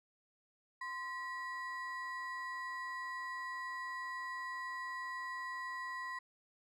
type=ring-modulated tone; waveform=triangle; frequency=1482 Hz; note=F#6; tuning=2 cents sharp; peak=-35 dBFS; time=0.81-6.19 s; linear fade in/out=5 ms; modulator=447 Hz; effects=none